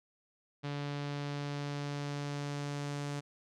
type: tone with low-pass filter sweep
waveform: sawtooth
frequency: 143.9 Hz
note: D3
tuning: 35 cents flat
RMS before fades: -38 dBFS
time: 0.63-3.21 s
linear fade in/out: 20 ms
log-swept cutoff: 4100 to 7400 Hz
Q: 1.3
effects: none